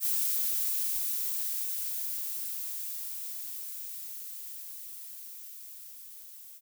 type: noise with level ramp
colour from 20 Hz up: violet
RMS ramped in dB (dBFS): -28 to -49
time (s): 0-6.61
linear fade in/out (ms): 50
effects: none